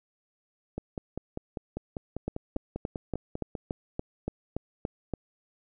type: two click trains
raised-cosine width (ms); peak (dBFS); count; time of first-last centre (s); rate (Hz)
2; -17 / -20; 11 / 15; 2.28-5.137 / 0.78-3.552; 3.5 / 5.05
effects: none